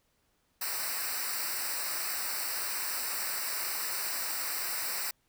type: noise with comb filter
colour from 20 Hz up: white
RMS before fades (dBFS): -34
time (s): 0.61-5.11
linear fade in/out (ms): 5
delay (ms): 0.3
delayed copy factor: -0.95
effects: pink hiss -73 dBFS RMS until 5.28 s